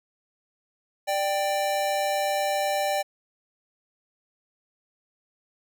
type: tone pair together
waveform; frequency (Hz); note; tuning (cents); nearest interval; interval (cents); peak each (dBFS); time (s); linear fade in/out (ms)
square; 591.9 / 784; D5 / G5; +13 / 0; perfect fourth; 487; -27; 1.07-3.03; 20
effects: none